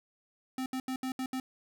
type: tone bursts at uneven times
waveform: square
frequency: 259.7 Hz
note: C4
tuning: 13 cents flat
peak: -33 dBFS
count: 6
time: 0.58-0.66 / 0.73-0.8 / 0.88-0.96 / 1.03-1.12 / 1.19-1.26 / 1.33-1.4 s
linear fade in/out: 2 ms
effects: none